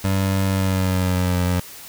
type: tone with pitch glide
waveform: 25% pulse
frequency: 96.4 to 89.43 Hz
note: G2 to F2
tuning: -28 to +42 cents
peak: -14 dBFS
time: 0.04-1.6 s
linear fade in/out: 5 ms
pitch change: -130 cents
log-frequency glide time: 0.5-1.36 s
effects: white hiss -39 dBFS RMS until 1.88 s